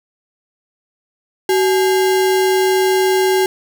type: tone with sample-and-hold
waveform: sine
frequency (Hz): 376.9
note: F#4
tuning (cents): +32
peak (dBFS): -11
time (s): 1.49-3.46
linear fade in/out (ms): 2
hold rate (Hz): 1225
effects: none